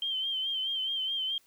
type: tone with vibrato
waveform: sine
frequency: 3131 Hz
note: G7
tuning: 3 cents flat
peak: -29 dBFS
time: 0.02-1.38 s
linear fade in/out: 2 ms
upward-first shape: sine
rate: 4.7 Hz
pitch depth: 50 cents each way
effects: white hiss -65 dBFS RMS until 1.46 s